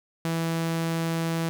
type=tone; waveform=sawtooth; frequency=164.81 Hz; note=E3; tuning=in tune; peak=-21 dBFS; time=0.25-1.49 s; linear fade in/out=0 ms; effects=none